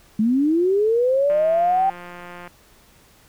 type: linear sweep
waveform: sine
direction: up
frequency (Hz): 207.7 to 784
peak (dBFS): -15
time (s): 0.19-1.9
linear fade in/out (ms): 5
type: click train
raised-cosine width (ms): 0.5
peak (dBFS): -23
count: 208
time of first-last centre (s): 1.3-2.476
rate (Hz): 176
effects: pink hiss -53 dBFS RMS until 3.28 s